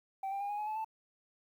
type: tone with pitch steps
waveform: sine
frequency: 775 / 791.7 / 808.8 / 826.3 / 844.2 / 862.4 / 881 Hz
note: G5 / G5 / G#5 / G#5 / G#5 / A5 / A5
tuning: -20 / +17 / -46 / -9 / +28 / -35 / +2 cents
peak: -32 dBFS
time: 0.23-0.846 s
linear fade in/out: 5 ms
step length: 88 ms
effects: tanh soft clip ceiling -33 dBFS + 11-bit